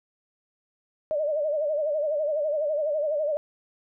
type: tone with vibrato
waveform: sine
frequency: 602 Hz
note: D5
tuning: 43 cents sharp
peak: -23 dBFS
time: 1.11-3.37 s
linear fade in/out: 0 ms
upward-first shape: sine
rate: 12 Hz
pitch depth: 90 cents each way
effects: none